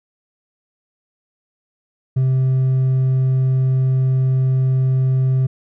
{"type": "tone with hard clipping", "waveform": "sine", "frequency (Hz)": 130.81, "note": "C3", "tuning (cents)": 0, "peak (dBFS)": -14, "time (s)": [2.16, 5.47], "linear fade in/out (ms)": 10, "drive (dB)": 2, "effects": []}